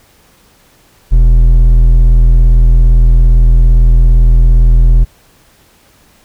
sine tone with hard clipping, 41.2 Hz, E1, in tune, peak -4 dBFS, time 1.11-5.05 s, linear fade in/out 20 ms, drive 6 dB, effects pink hiss -47 dBFS RMS until 6.24 s

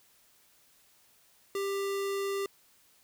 square tone, 395.4 Hz, G4, 15 cents sharp, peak -31 dBFS, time 1.55-2.46 s, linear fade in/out 2 ms, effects white hiss -64 dBFS RMS until 3.03 s

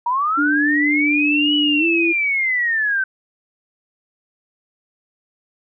sine linear two-way sweep, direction up then down, 932.3 to 2960 to 1522 Hz, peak -16 dBFS, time 0.06-3.04 s, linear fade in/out 5 ms, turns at 1.55 s
sine tone with pitch glide, 295.1 to 335.1 Hz, D4 to E4, +8 to +29 cents, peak -17 dBFS, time 0.37-2.13 s, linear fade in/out 20 ms, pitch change +221 cents, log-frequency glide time 1.78-1.85 s
effects none

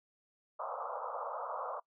white band-pass noise, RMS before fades -40 dBFS, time 0.59-1.8 s, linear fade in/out 10 ms, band 480 to 1300 Hz, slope 96 dB/octave, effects noise-tail reverb RT60 0.1 s tail -22 dB re dry

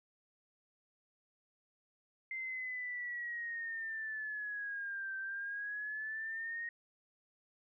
sine linear two-way sweep, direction down then up, 2087 to 1556 to 1872 Hz, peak -38 dBFS, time 2.31-6.69 s, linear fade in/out 2 ms, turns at 5.17 s, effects none

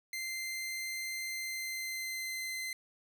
sawtooth tone with pitch glide, 2082 to 2063 Hz, C7 to C7, -9 to -25 cents, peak -33 dBFS, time 0.13-2.73 s, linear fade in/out 2 ms, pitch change -16 cents, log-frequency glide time 1.31-2.58 s, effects none

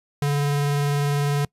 square tone with vibrato, 143.9 Hz, D3, 35 cents flat, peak -20 dBFS, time 0.22-1.45 s, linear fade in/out 2 ms, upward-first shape triangle, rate 20 Hz, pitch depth 24 cents each way, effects noise-tail reverb RT60 0.1 s tail -24 dB re dry + resampled to 32000 Hz

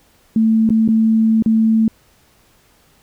sine tone with dropouts, 222.1 Hz, A3, 16 cents sharp, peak -10 dBFS, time 0.36-1.88 s, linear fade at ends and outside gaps 2 ms, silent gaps 0.692-0.703 / 0.878-0.887 / 1.424-1.46 s, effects pink hiss -54 dBFS RMS until 3.02 s

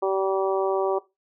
harmonic tone, 192.5 Hz, G3, 31 cents flat, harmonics 2 / 3 / 4 / 5 / 6, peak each -23 / -27 / -29 / -31 / -33 dBFS, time 0.02-0.99 s, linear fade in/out 10 ms, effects noise-tail reverb RT60 0.2 s tail -17 dB re dry

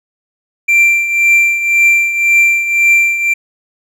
triangle tone with tremolo, 2359 Hz, D7, 7 cents sharp, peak -3 dBFS, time 0.68-3.34 s, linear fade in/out 10 ms, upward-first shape triangle, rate 1.9 Hz, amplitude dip 70%, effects none

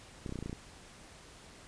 clicks, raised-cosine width 3 ms, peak -26 dBFS, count 9, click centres 0.262 / 0.293 / 0.324 / 0.357 / 0.389 / 0.426 / 0.46 / 0.496 / 0.529 s, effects pink hiss -54 dBFS RMS until 1.67 s + resampled to 22050 Hz

